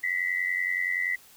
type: tone pair together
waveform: sine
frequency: 1941.5 / 2032 Hz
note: B6 / B6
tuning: -30 / +49 cents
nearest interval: minor second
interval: 79 cents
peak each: -28 dBFS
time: 0.03-1.16 s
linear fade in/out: 10 ms
effects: white hiss -54 dBFS RMS until 1.36 s